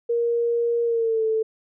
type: tone with pitch glide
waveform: sine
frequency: 470 to 441.1 Hz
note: A#4 to A4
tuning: +14 to +4 cents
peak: -19 dBFS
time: 0.09-1.43 s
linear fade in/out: 10 ms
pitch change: -110 cents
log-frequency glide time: 0.84-1.24 s
effects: none